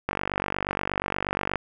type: click train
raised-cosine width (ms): 0.5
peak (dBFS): -10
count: 72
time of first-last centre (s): 0.09-1.557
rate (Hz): 48.4
effects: none